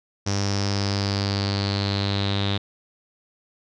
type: tone with low-pass filter sweep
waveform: sawtooth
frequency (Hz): 99.6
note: G2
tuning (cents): +28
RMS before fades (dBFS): -24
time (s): 0.26-2.58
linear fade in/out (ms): 10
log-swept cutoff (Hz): 5700 to 3700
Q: 8.2
effects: none